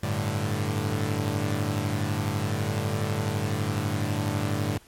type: chord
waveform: sawtooth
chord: G suspended second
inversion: none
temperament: equal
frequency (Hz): 98 / 110 / 146.83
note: G2 / A2 / D3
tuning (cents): 0 / 0 / 0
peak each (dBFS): -25 / -25 / -27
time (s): 0.03-4.78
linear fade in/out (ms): 5
effects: pink hiss -55 dBFS RMS until 4.87 s + MP3 64 kbps